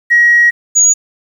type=tone pair in turn; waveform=sine; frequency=1900 / 6753 Hz; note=A#6 / G#8; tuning=+33 / +28 cents; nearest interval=octave + minor seventh; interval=2195 cents; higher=second; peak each=-4 dBFS; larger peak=neither; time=0.1-0.51 / 0.75-0.94 s; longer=first; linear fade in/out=20 ms; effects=tanh soft clip ceiling 0 dBFS + 7-bit